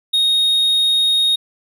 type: tone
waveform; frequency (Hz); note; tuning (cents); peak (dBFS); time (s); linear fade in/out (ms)
triangle; 3729; A#7; 0; -11; 0.13-1.36; 10
effects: none